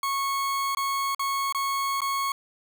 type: tone with dropouts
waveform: 40% pulse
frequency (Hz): 1100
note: C#6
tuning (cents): -14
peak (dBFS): -24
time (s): 0.03-2.32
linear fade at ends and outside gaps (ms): 2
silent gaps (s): 0.749-0.77 / 1.148-1.194 / 1.525-1.547 / 2.006-2.017
effects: 9-bit